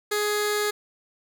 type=tone with notch filter; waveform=15% pulse; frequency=417.7 Hz; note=G#4; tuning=10 cents sharp; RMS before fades=-25 dBFS; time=0.11-0.71 s; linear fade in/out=10 ms; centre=940 Hz; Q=1.2; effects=none